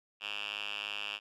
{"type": "tone with band-pass filter", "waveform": "5% pulse", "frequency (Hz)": 103.2, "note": "G#2", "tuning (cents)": -10, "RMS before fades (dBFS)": -39, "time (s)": [0.2, 1.2], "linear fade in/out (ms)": 50, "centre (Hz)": 2700, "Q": 5.7, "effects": []}